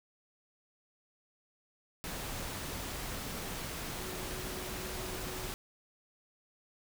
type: tone in noise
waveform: sine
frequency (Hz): 370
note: F#4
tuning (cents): 0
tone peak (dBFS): -46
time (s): 4-5.47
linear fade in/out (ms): 0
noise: pink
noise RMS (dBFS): -40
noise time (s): 2.04-5.54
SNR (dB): -9
effects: none